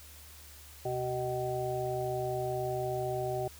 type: harmonic tone with a mistuned harmonic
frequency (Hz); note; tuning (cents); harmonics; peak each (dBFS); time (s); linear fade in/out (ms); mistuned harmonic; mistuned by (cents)
126.6; B2; +43; 1 / 3 / 5 / 6; -38 / -35 / -36 / -37; 0.85-3.48; 5; 5; -35
effects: added 74 Hz sine -53 dBFS peak until 3.59 s + white hiss -53 dBFS RMS until 3.59 s